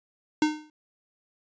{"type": "tone with exponential decay", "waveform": "square", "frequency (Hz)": 305.4, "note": "D#4", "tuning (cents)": -32, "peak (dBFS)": -18, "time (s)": [0.42, 0.7], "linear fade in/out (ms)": 2, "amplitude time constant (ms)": 60, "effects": ["resampled to 16000 Hz"]}